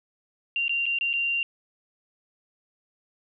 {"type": "tone with dropouts", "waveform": "sine", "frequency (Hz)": 2772, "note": "F7", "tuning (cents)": -14, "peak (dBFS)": -23, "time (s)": [0.56, 1.43], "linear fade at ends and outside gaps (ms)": 1, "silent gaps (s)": [[0.681, 0.694], [0.857, 0.864], [0.987, 1.01], [1.131, 1.137]], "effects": []}